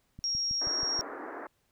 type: click train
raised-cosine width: 5 ms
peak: -32 dBFS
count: 6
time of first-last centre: 0.19-0.993 s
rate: 6.23 Hz
type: tone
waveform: sine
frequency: 5588 Hz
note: F8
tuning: in tune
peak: -28 dBFS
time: 0.24-1.01 s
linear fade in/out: 0 ms
type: band-pass noise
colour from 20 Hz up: pink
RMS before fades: -41 dBFS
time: 0.61-1.47 s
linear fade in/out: 5 ms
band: 270 to 1800 Hz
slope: 48 dB/octave
effects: pink hiss -73 dBFS RMS until 1.71 s